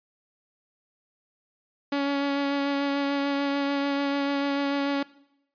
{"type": "tone with vibrato", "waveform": "sawtooth", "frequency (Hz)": 281, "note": "C#4", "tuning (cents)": 24, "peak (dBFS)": -20, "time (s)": [1.92, 5.03], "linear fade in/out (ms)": 5, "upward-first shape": "sine", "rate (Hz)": 6.8, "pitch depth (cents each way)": 14, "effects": ["noise-tail reverb RT60 0.8 s tail -20 dB re dry", "resampled to 11025 Hz"]}